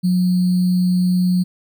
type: tone with sample-and-hold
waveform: sine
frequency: 181 Hz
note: F#3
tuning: 38 cents flat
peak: -13 dBFS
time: 0.03-1.44 s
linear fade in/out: 20 ms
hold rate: 4410 Hz
effects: none